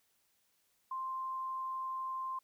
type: tone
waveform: sine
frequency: 1048 Hz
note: C6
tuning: 2 cents sharp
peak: -36 dBFS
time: 0.91-2.39 s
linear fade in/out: 5 ms
effects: white hiss -75 dBFS RMS until 2.43 s